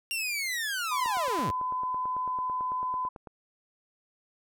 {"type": "linear sweep", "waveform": "sawtooth", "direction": "down", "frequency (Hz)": [2794, 70.6], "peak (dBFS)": -26, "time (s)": [0.11, 1.51], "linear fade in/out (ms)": 0}
{"type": "tone", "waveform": "sine", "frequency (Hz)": 1011, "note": "B5", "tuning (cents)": 40, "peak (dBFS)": -28, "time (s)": [0.91, 3.09], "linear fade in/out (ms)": 10}
{"type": "click train", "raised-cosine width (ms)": 1, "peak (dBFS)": -29, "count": 21, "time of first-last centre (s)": [1.06, 3.272], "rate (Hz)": 9.04}
{"effects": []}